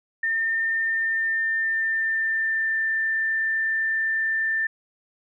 sine tone with pitch glide, 1809 to 1784.1 Hz, A6 to A6, +48 to +24 cents, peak -21 dBFS, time 0.23-4.67 s, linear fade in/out 5 ms, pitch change -24 cents, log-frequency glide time 0.75-2.81 s, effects none

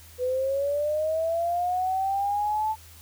sine linear sweep, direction up, 493.9 to 880 Hz, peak -23 dBFS, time 0.18-2.76 s, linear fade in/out 50 ms, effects added 81 Hz sine -49 dBFS peak until 3.01 s + white hiss -51 dBFS RMS until 3.01 s

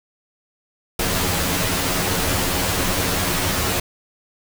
pink noise with comb filter, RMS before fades -21 dBFS, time 0.99-3.8 s, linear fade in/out 5 ms, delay 11 ms, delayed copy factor +0.95, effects none

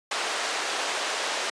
pink band-pass noise, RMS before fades -29 dBFS, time 0.11-1.5 s, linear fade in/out 5 ms, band 550 to 6700 Hz, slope 12 dB/octave, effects high-pass 300 Hz 12 dB/octave + resampled to 22050 Hz

